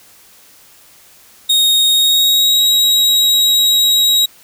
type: tone with pitch glide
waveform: 40% pulse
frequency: 3729 to 3827 Hz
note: A#7 to A#7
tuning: 0 to +45 cents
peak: -8 dBFS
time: 1.49-4.26 s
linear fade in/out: 10 ms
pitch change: +45 cents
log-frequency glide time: 1.91-2.64 s
effects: white hiss -45 dBFS RMS until 4.43 s